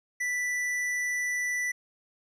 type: tone with hard clipping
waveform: sine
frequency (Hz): 1975.5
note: B6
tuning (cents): 0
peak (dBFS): -29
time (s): 0.2-1.72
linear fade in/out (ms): 10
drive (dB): 10
effects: none